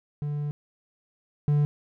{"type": "tone pair in turn", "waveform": "triangle", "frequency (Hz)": [146.83, 146.83], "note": ["D3", "D3"], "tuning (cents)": [0, 0], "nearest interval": "unison", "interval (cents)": 0, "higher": "neither", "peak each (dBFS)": [-25, -17], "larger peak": "second", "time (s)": [[0.22, 0.51], [1.48, 1.65]], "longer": "first", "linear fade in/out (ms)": 0, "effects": []}